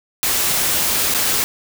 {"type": "noise with dropouts", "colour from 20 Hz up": "white", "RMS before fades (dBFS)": -18, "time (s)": [0.23, 1.44], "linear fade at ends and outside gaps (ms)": 0, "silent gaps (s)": [1.139, 1.147], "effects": []}